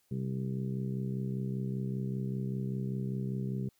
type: harmonic tone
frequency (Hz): 65.1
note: C2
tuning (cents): -8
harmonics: 2 / 3 / 4 / 5 / 6 / 7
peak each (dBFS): -34 / -36 / -48 / -51 / -44 / -53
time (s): 0.11-3.69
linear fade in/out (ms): 5
effects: white hiss -72 dBFS RMS until 3.79 s